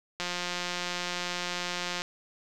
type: click train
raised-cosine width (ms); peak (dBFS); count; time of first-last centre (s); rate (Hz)
0.2; -15; 323; 0.2-2.019; 177
effects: none